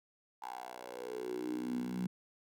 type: tone with high-pass filter sweep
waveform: 10% pulse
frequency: 61.74 Hz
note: B1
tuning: in tune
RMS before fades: -40 dBFS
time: 0.42-2.07 s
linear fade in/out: 5 ms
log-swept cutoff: 870 to 180 Hz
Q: 7.6
effects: none